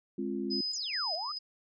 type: chord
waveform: sine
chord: F minor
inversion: first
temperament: equal with one note detuned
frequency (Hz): 207.7 / 266.8 / 349.2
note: Ab3 / C4 / F4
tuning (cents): 0 / +34 / 0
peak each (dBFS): -36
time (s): 0.18-0.61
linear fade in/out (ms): 5
type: tone with tremolo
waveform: sine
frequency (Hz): 5020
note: D#8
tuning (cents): +15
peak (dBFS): -31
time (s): 0.5-1.39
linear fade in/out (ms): 20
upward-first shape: square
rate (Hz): 2.3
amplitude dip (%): 45
type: exponential two-way sweep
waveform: sine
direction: down then up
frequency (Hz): 7540 to 602 to 1295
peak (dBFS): -36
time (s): 0.73-1.32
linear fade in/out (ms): 5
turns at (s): 1.14
effects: none